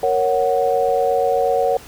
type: chord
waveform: sine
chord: F# major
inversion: first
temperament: equal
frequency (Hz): 466.2 / 554.4 / 740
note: A#4 / C#5 / F#5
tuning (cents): 0 / 0 / 0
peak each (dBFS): -19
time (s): 0.03-1.77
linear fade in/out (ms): 2
effects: pink hiss -41 dBFS RMS until 1.87 s